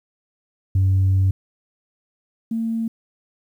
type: tone pair in turn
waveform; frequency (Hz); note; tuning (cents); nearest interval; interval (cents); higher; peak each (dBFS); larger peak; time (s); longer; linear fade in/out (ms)
sine; 95.3 / 226.7; G2 / A#3; -48 / -48; octave + minor third; 1500; second; -12 / -20; first; 0.75-1.31 / 2.51-2.88; first; 5
effects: tanh soft clip ceiling -12 dBFS + 9-bit